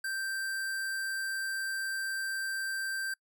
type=tone; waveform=square; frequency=1568 Hz; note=G6; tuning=in tune; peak=-33 dBFS; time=0.04-3.14 s; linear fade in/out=5 ms; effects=noise-tail reverb RT60 0.1 s tail -25 dB re dry